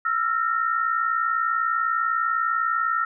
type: tone cluster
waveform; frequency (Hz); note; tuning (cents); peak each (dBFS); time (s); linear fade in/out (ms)
sine; 1322 / 1382 / 1838; E6 / F6 / A#6; +5 / -19 / -25; -23 / -25 / -30; 0.05-3.05; 5
effects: none